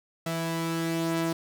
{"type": "tone pair together", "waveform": "sawtooth", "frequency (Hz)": [165.07, 329.6], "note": ["E3", "E4"], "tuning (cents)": [3, 0], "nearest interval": "octave", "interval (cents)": 1197, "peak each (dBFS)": -26, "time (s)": [0.26, 1.33], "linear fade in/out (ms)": 5, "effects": []}